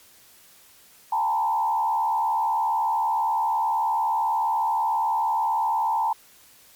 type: tone with frequency modulation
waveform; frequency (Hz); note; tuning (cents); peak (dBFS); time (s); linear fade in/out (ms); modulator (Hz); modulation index
sine; 896; A5; +31; -20; 1.12-6.13; 5; 74.3; 1
effects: white hiss -53 dBFS RMS until 6.75 s + MP3 96 kbps